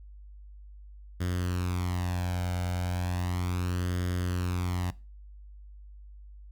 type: tone with flanger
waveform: sawtooth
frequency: 89.6 Hz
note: F2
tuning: 45 cents sharp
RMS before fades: -30 dBFS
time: 1.2-4.91 s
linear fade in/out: 10 ms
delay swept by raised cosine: 0.6 to 1.36 ms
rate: 0.35 Hz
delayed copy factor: +0.65
effects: noise-tail reverb RT60 0.3 s tail -20 dB re dry + added 50 Hz sine -45 dBFS peak until 6.51 s

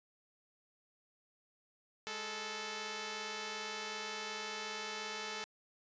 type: tone pair together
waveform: 5% pulse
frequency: 207.5 / 437.7 Hz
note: G#3 / A4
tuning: -1 / -9 cents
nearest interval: octave + minor second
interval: 1292 cents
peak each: -36 / -29 dBFS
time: 2.07-5.44 s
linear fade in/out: 0 ms
effects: resampled to 16000 Hz

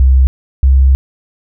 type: tone pair in turn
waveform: sine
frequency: 65.41 / 66.51 Hz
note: C2 / C2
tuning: 0 / +29 cents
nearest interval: unison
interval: 29 cents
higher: second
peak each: -4 dBFS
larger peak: neither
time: 0-0.27 / 0.63-0.95 s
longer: second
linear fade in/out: 0 ms
effects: none

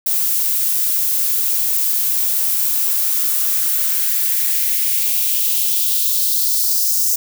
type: noise with high-pass filter sweep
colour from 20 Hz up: violet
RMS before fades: -17 dBFS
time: 0.06-7.16 s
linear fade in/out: 5 ms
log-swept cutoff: 270 to 5900 Hz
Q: 2.4
effects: none

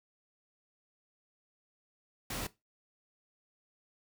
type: noise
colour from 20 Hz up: pink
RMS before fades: -38 dBFS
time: 2.3-2.47 s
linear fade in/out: 5 ms
effects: noise-tail reverb RT60 0.2 s tail -17 dB re dry

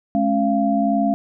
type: tone cluster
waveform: sine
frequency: 211.7 / 274.1 / 688 Hz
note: G#3 / C#4 / F5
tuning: +33 / -19 / -26 cents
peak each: -20 dBFS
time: 0.15-1.14 s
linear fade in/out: 0 ms
effects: none

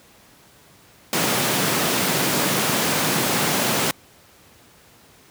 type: high-pass noise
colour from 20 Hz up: pink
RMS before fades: -21 dBFS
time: 1.13-3.91 s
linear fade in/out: 0 ms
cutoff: 130 Hz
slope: 24 dB/octave
effects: pink hiss -51 dBFS RMS until 5.3 s + high-pass 80 Hz 12 dB/octave

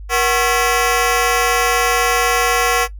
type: ring-modulated tone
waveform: 15% pulse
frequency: 612 Hz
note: D#5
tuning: 29 cents flat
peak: -4 dBFS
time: 0.09-2.88 s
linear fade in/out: 50 ms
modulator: 136 Hz
effects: noise-tail reverb RT60 0.1 s tail -17 dB re dry + added 50 Hz sine -29 dBFS peak until 2.99 s

